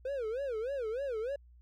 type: tone with vibrato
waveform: triangle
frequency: 493.9 Hz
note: B4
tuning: in tune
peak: -31 dBFS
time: 0.05-1.36 s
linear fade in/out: 5 ms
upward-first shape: sine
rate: 3.3 Hz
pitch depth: 240 cents each way
effects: added 60 Hz sine -55 dBFS peak until 1.61 s